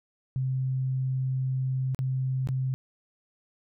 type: tone with dropouts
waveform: sine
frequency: 130.81 Hz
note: C3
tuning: in tune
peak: -25 dBFS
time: 0.36-2.74 s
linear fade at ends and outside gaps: 0 ms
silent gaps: 1.947-1.99 / 2.473-2.488 s
effects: none